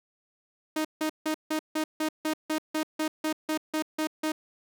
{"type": "tone bursts", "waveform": "sawtooth", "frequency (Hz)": 311.1, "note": "D#4", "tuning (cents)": 0, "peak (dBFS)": -22, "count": 15, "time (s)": [0.76, 4.32], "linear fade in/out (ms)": 5, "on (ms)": 88, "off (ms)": 160, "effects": []}